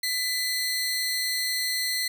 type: tone pair together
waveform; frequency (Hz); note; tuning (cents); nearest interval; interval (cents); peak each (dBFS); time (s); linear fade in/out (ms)
sawtooth; 1999 / 4236; B6 / C8; +20 / +21; octave + minor second; 1301; -25; 0.03-2.08; 5
effects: none